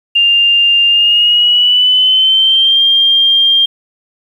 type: tone with pitch glide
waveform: sine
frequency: 2799 to 3197 Hz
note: F7 to G7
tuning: +3 to +33 cents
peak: -6 dBFS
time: 0.15-3.66 s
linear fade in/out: 10 ms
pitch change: +230 cents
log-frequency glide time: 0.88-2.82 s
effects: 7-bit